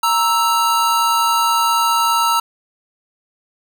square tone pair together, 932.3 / 1317.1 Hz, A#5 / E6, 0 / -2 cents, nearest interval tritone, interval 598 cents, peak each -17 dBFS, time 0.03-2.4 s, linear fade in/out 5 ms, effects none

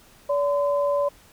sine tone pair together, 573 / 1021 Hz, D5 / C6, -43 / -43 cents, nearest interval minor seventh, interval 1000 cents, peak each -20 / -28 dBFS, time 0.29-1.09 s, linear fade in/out 10 ms, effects pink hiss -53 dBFS RMS until 1.32 s

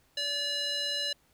square tone with band-pass filter, 576 Hz, D5, 34 cents flat, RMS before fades -32 dBFS, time 0.17-1.13 s, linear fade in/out 5 ms, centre 3800 Hz, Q 3.2, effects pink hiss -67 dBFS RMS until 1.33 s

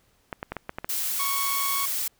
clicks, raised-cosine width 0.5 ms, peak -16 dBFS, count 7, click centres 0.328 / 0.429 / 0.52 / 0.567 / 0.694 / 0.785 / 0.845 s
blue noise, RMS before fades -28 dBFS, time 0.89-2.08 s, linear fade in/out 5 ms
sawtooth tone, 1108.7 Hz, C#6, in tune, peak -24 dBFS, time 1.19-1.86 s, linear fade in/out 10 ms
effects pink hiss -65 dBFS RMS until 2.19 s

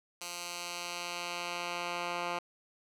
10% pulse tone with band-pass filter sweep, 174.61 Hz, F3, in tune, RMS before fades -38 dBFS, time 0.21-2.39 s, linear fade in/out 5 ms, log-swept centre 6700 to 1600 Hz, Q 0.7, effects none

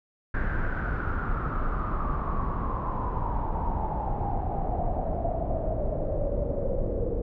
brown noise with low-pass filter sweep, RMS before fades -28 dBFS, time 0.34-7.22 s, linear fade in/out 5 ms, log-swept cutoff 1600 to 490 Hz, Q 8.2, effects none

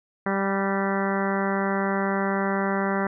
harmonic tone with a mistuned harmonic, 196 Hz, G3, in tune, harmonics 1 / 2 / 3 / 4 / 5 / 6 / 7 / 8 / 9 / 10, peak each -26 / -29 / -31 / -32 / -33 / -34 / -34 / -35 / -36 / -36 dBFS, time 0.26-3.07 s, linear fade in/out 2 ms, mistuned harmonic 8, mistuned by -24 cents, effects none

